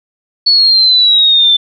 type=exponential sweep; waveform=sine; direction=down; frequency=4435 to 3520 Hz; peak=-5 dBFS; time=0.46-1.57 s; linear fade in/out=10 ms; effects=none